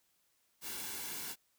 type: noise with comb filter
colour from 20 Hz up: white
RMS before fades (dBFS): -42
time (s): 0.61-1.36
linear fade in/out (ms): 50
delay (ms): 1.6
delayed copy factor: -0.55
effects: white hiss -75 dBFS RMS until 1.58 s